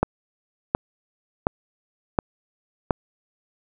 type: click train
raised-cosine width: 1 ms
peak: -4 dBFS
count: 5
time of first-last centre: 0.03-2.908 s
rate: 1.39 Hz
effects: none